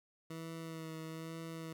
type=tone with vibrato; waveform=20% pulse; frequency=161.9 Hz; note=E3; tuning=31 cents flat; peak=-38 dBFS; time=0.3-1.73 s; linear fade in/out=5 ms; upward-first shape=sine; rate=1.1 Hz; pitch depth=22 cents each way; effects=none